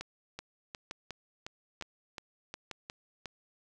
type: two click trains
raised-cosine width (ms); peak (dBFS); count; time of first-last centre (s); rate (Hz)
0.2; -23 / -22; 9 / 4; 0.39-3.257 / 0.01-2.713; 2.79 / 1.11
effects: none